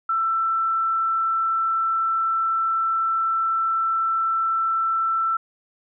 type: tone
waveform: sine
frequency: 1334 Hz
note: E6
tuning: 20 cents sharp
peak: -19 dBFS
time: 0.09-5.37 s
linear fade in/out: 5 ms
effects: none